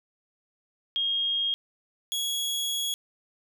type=tone pair in turn; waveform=sine / sawtooth; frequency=3249 / 3338 Hz; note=G#7 / G#7; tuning=-39 / +8 cents; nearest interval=unison; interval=47 cents; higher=second; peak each=-24 dBFS; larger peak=neither; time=0.96-1.54 / 2.12-2.94 s; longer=second; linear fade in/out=0 ms; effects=none